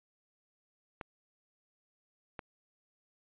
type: clicks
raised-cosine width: 0.5 ms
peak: -25 / -25 dBFS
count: 2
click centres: 1.012 / 2.392 s
effects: resampled to 8000 Hz